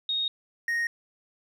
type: tone pair in turn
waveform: sine / triangle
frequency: 3729 / 1864.5 Hz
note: A#7 / A#6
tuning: 0 / 0 cents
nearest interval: octave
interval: 1200 cents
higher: first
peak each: -25 / -23 dBFS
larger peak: second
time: 0.09-0.28 / 0.68-0.87 s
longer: neither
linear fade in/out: 2 ms
effects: none